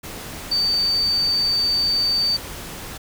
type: tone in noise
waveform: sine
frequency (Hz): 4593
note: D8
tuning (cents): -39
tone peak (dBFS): -17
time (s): 0.51-2.37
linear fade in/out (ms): 10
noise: pink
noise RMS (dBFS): -34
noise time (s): 0.03-2.98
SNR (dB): +14
effects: none